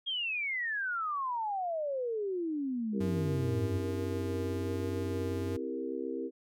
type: exponential sweep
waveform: sine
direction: down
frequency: 3285 to 91.9 Hz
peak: -31 dBFS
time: 0.06-3.79 s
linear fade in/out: 20 ms
type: chord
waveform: sine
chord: C dominant seventh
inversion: none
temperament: equal with one note detuned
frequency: 261.6 / 329.6 / 396.6 / 466.2 Hz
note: C4 / E4 / G4 / Bb4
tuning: 0 / 0 / +20 / 0 cents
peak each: -39 dBFS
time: 2.92-6.31 s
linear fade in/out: 50 ms
type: tone with vibrato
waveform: square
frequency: 94.2 Hz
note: F#2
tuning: 32 cents sharp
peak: -36 dBFS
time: 3-5.57 s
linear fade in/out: 10 ms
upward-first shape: sine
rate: 1.2 Hz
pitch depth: 12 cents each way
effects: none